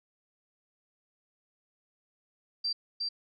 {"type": "tone with echo", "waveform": "sine", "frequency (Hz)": 4700, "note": "D8", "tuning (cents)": 1, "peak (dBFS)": -28, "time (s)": [2.64, 2.73], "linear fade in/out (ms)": 10, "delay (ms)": 360, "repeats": 1, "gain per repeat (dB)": -2, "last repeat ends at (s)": 3.09, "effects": []}